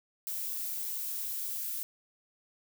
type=noise; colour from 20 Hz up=violet; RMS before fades=-36 dBFS; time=0.27-1.83 s; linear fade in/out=0 ms; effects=none